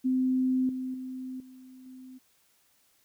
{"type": "tone with level steps", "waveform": "sine", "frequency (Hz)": 257.8, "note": "C4", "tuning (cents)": -26, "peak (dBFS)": [-23, -31, -35, -47, -44], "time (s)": [0.04, 2.19], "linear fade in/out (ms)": 20, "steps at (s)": [0.69, 0.94, 1.4, 1.86], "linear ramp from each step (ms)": 2, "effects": ["white hiss -67 dBFS RMS until 3.04 s"]}